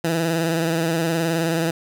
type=tone with vibrato; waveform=15% pulse; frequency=164.81 Hz; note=E3; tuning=in tune; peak=-13 dBFS; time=0.04-1.71 s; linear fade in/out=5 ms; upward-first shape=sine; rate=19 Hz; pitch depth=49 cents each way; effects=none